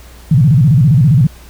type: tone with vibrato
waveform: sine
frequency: 138.59 Hz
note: C#3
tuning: in tune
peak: -5 dBFS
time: 0.31-1.27 s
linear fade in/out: 5 ms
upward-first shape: square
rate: 15 Hz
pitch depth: 240 cents each way
effects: added 60 Hz sine -35 dBFS peak until 1.49 s + pink hiss -41 dBFS RMS until 1.49 s